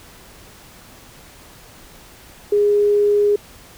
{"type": "tone", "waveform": "sine", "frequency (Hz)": 412, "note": "G#4", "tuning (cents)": -14, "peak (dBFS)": -12, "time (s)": [2.52, 3.36], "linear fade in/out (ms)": 5, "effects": ["pink hiss -44 dBFS RMS until 3.77 s"]}